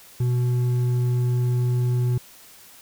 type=tone with hard clipping; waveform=triangle; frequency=123.3 Hz; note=B2; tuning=2 cents flat; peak=-20 dBFS; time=0.2-2.18 s; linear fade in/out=5 ms; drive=8 dB; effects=white hiss -48 dBFS RMS until 2.81 s